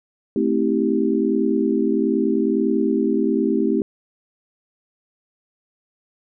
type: chord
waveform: sine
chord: A minor seventh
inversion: none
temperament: equal with one note detuned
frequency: 220 / 261.6 / 322.3 / 392 Hz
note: A3 / C4 / E4 / G4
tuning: 0 / 0 / -39 / 0 cents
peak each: -22 dBFS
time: 0.36-3.82 s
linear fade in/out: 2 ms
effects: none